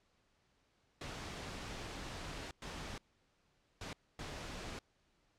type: noise bursts at uneven times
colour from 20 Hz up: pink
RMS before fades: -45 dBFS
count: 4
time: 1.01-2.51 / 2.62-2.98 / 3.81-3.93 / 4.19-4.79 s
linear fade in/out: 2 ms
effects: pink hiss -75 dBFS RMS until 5.38 s + low-pass 6000 Hz 12 dB/octave